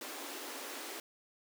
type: high-pass noise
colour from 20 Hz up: pink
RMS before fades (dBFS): -44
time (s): 0.01-1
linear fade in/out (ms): 2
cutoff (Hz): 250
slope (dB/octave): 96
effects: none